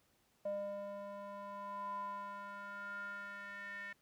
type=tone with band-pass filter sweep; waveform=square; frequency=201.2 Hz; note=G3; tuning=45 cents sharp; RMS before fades=-45 dBFS; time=0.45-3.93 s; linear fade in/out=5 ms; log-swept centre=620 to 1900 Hz; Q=7.2; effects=pink hiss -74 dBFS RMS until 4.01 s + high-pass 60 Hz 12 dB/octave